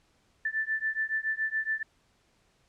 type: beating tone pair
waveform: sine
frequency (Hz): 1760 / 1767.1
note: A6 / A6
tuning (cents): 0 / +7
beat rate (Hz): 7.1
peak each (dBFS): -31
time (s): 0.45-1.83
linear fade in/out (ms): 5
effects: pink hiss -68 dBFS RMS until 2.68 s + low-pass 8000 Hz 12 dB/octave